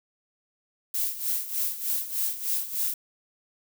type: noise with tremolo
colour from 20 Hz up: violet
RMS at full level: -26 dBFS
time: 0.94-2.94 s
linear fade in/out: 2 ms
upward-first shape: sine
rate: 3.3 Hz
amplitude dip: 75%
effects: none

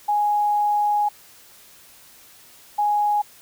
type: tone pair in turn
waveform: sine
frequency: 830.6 / 830.6 Hz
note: G#5 / G#5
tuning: 0 / 0 cents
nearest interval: unison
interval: 0 cents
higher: neither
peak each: -17 dBFS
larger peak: neither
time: 0.08-1.09 / 2.78-3.22 s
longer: first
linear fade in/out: 10 ms
effects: white hiss -49 dBFS RMS until 3.41 s

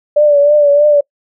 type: tone with vibrato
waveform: sine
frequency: 584 Hz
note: D5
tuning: 10 cents flat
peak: -5 dBFS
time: 0.16-1.01 s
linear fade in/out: 10 ms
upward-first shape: triangle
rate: 3.2 Hz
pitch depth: 52 cents each way
effects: noise-tail reverb RT60 0.1 s tail -25 dB re dry

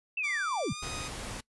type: linear sweep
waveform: sine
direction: down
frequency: 2715 to 82.41 Hz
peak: -29 dBFS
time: 0.17-0.73 s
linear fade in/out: 5 ms
type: tone with pitch glide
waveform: 10% pulse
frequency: 1174.7 to 1244.6 Hz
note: D6 to D#6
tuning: 0 to 0 cents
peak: -30 dBFS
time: 0.23-1.09 s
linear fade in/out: 20 ms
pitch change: +100 cents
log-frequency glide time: 0.67-0.84 s
type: noise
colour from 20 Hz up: pink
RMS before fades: -39 dBFS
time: 0.82-1.41 s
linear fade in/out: 10 ms
effects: noise-tail reverb RT60 0.1 s tail -22 dB re dry + resampled to 24000 Hz

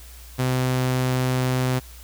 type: tone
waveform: sawtooth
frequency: 128.1 Hz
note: C3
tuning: 36 cents flat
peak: -16 dBFS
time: 0.38-1.8 s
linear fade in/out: 20 ms
effects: added 60 Hz sine -41 dBFS peak until 2.03 s + white hiss -47 dBFS RMS until 2.03 s

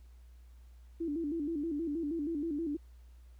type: tone with vibrato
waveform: sine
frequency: 311.1 Hz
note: D#4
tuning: in tune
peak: -32 dBFS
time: 1-2.77 s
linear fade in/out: 10 ms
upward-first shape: square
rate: 6.3 Hz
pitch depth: 120 cents each way
effects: added 60 Hz sine -52 dBFS peak until 3.39 s + pink hiss -72 dBFS RMS until 3.39 s

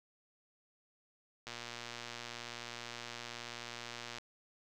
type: click train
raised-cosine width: 0.2 ms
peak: -26 dBFS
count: 324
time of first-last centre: 1.47-4.184 s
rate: 119 Hz
effects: none

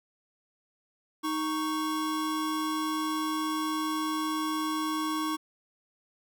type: tone pair together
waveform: square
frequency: 311.5 / 1110 Hz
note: D#4 / C#6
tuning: +2 / +2 cents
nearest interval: octave + minor seventh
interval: 2200 cents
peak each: -31 / -33 dBFS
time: 1.23-5.37 s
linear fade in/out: 20 ms
effects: none

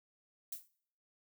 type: noise with exponential decay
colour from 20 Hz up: violet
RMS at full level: -37 dBFS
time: 0.52-0.68 s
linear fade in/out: 5 ms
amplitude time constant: 34 ms
effects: noise-tail reverb RT60 0.6 s tail -21 dB re dry

